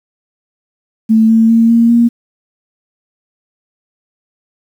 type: tone with pitch steps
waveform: sine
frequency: 221.6 / 225 / 228.4 / 231.8 / 235.3 Hz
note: A3 / A3 / A#3 / A#3 / A#3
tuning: +13 / +39 / -35 / -10 / +16 cents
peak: -5 dBFS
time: 1.09-2.09 s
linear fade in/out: 20 ms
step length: 200 ms
effects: 7-bit